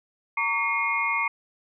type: tone cluster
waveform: sine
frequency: 920 / 1135 / 2146 / 2440 Hz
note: A#5 / C#6 / C7 / D#7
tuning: -23 / +41 / +43 / -34 cents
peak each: -30 / -29 / -25 / -31 dBFS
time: 0.37-1.28 s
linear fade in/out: 5 ms
effects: none